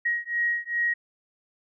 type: beating tone pair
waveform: sine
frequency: 1890 / 1892.5 Hz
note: A#6 / A#6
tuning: +23 / +26 cents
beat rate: 2.5 Hz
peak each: -27 / -27 dBFS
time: 0.05-0.94 s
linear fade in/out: 10 ms
effects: none